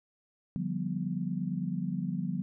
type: chord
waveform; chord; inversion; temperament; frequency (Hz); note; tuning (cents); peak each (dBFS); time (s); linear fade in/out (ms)
sine; G dominant seventh; second; just; 147 / 176.4 / 196 / 245; D3 / F3 / G3 / B3; +2 / +18 / 0 / -14; -38 / -33 / -36 / -38; 0.56-2.42; 0
effects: none